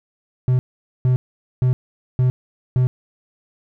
triangle tone bursts, 126.9 Hz, B2, 47 cents sharp, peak -11 dBFS, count 5, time 0.48-2.87 s, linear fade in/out 0 ms, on 110 ms, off 460 ms, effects none

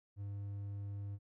triangle tone, 100.6 Hz, G2, 45 cents sharp, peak -38 dBFS, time 0.16-1.19 s, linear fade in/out 50 ms, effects none

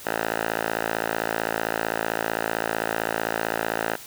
5% pulse tone with band-pass filter, 55.6 Hz, A1, 19 cents sharp, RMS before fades -27 dBFS, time 0.05-3.96 s, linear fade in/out 10 ms, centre 1200 Hz, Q 1.2, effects white hiss -42 dBFS RMS until 4.06 s

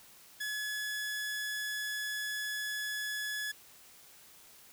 sawtooth tone, 1700 Hz, G#6, 40 cents sharp, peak -31 dBFS, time 0.4-3.52 s, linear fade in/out 10 ms, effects white hiss -57 dBFS RMS until 4.72 s

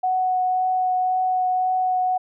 sine tone with vibrato, 740 Hz, F#5, in tune, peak -18 dBFS, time 0.03-2.18 s, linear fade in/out 10 ms, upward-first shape triangle, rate 1.9 Hz, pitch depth 10 cents each way, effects none

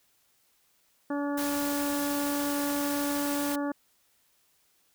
harmonic tone, 286.7 Hz, D4, 42 cents flat, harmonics 1 / 2 / 3 / 4 / 5 / 6, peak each -29 / -35 / -39 / -41 / -43 / -45 dBFS, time 1.1-3.72 s, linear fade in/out 5 ms
white noise, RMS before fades -36 dBFS, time 1.37-3.56 s, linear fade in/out 10 ms
effects white hiss -68 dBFS RMS until 4.94 s

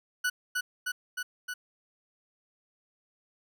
40% pulse tone with echo, 1480 Hz, F#6, in tune, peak -25 dBFS, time 0.24-0.3 s, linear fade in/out 10 ms, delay 310 ms, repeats 4, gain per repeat -2 dB, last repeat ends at 1.54 s, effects none

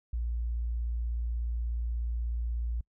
sine tone, 58.27 Hz, A#1, in tune, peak -29 dBFS, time 0.13-2.81 s, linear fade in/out 5 ms, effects noise-tail reverb RT60 0.1 s tail -26 dB re dry

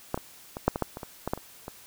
clicks, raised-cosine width 1 ms, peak -12 / -19 / -20 / -6 / -15 / -11 / -22 / -22 / -15 / -12 / -25 / -22 dBFS, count 12, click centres 0.144 / 0.176 / 0.569 / 0.68 / 0.759 / 0.823 / 0.971 / 1.032 / 1.276 / 1.335 / 1.376 / 1.681 s, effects white hiss -51 dBFS RMS until 1.86 s

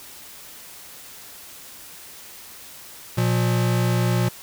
square tone pair together, 119.27 / 178.7 Hz, A#2 / F3, +40 / +40 cents, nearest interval perfect fifth, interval 700 cents, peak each -20 / -25 dBFS, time 3.17-4.29 s, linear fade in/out 10 ms, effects white hiss -42 dBFS RMS until 4.42 s

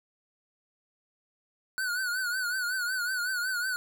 square tone with vibrato, 1480 Hz, F#6, in tune, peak -29 dBFS, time 1.78-3.76 s, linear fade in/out 0 ms, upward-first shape triangle, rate 5.4 Hz, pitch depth 95 cents each way, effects none

